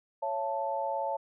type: chord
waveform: sine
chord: A major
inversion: first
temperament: equal with one note detuned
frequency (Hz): 554.4 / 671.9 / 880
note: C#5 / E5 / A5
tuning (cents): 0 / +33 / 0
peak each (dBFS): -34 / -36 / -32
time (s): 0.22-1.17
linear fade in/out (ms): 10
effects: none